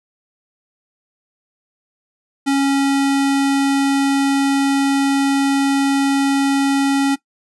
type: tone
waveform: square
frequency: 276 Hz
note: C#4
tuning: 7 cents flat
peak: -14 dBFS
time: 2.46-7.16 s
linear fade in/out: 20 ms
effects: noise-tail reverb RT60 0.1 s tail -18 dB re dry + resampled to 24000 Hz